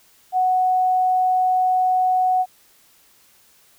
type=tone; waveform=sine; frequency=740 Hz; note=F#5; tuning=in tune; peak=-15 dBFS; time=0.32-2.46 s; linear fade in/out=50 ms; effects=white hiss -55 dBFS RMS until 3.78 s